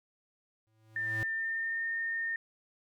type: tone with exponential growth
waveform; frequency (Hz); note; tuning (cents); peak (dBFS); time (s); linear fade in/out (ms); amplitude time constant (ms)
square; 110; A2; 0; -34; 0.67-1.23; 0; 120
type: tone with pitch glide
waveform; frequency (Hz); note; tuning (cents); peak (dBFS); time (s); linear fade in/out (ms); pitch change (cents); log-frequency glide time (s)
sine; 1794 to 1826.4; A6 to A#6; +33 to -36; -31; 0.96-2.36; 2; +31; 1.22-1.87
effects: none